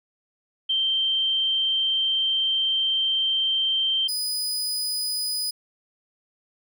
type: tone pair in turn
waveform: sine / sawtooth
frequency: 3136 / 4978 Hz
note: G7 / D#8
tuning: 0 / 0 cents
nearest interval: minor sixth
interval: 800 cents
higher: second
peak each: -20 / -22 dBFS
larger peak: first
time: 0.69-4.08 / 4.08-5.51 s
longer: first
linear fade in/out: 10 ms
effects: none